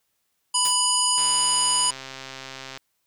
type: harmonic tone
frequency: 987.8 Hz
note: B5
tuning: in tune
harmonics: 1 / 3 / 5 / 7 / 9 / 10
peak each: -26 / -26 / -26 / -26 / -26 / -26 dBFS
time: 0.54-1.91 s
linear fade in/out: 10 ms
type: noise with exponential decay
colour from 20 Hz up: white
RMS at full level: -28 dBFS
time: 0.65-0.8 s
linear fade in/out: 1 ms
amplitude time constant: 31 ms
type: click train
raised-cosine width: 0.2 ms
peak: -19 dBFS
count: 213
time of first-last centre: 1.18-2.774 s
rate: 133 Hz
effects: white hiss -73 dBFS RMS until 3.06 s